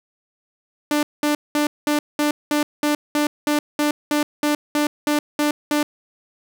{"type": "tone bursts", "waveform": "sawtooth", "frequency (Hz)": 296.1, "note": "D4", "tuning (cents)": 14, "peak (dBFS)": -13, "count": 16, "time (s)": [0.91, 5.83], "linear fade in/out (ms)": 2, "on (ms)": 120, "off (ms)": 200, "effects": []}